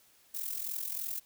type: noise with amplitude modulation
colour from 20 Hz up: violet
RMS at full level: -34 dBFS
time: 0.34-1.2 s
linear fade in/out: 10 ms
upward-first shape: sine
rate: 43.1 Hz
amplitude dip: 70%
effects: white hiss -64 dBFS RMS until 1.25 s